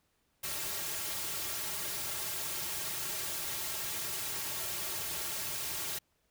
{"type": "noise with comb filter", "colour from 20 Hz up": "white", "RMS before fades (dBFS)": -37, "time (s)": [0.43, 5.99], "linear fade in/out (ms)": 10, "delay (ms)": 4, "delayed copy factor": -1, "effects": ["pink hiss -75 dBFS RMS until 6.3 s"]}